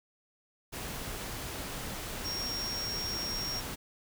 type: tone in noise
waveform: sine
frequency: 5570 Hz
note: F8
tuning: 5 cents flat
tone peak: -34 dBFS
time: 2.24-3.61 s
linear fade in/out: 20 ms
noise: pink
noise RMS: -39 dBFS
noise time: 0.72-3.76 s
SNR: +2 dB
effects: none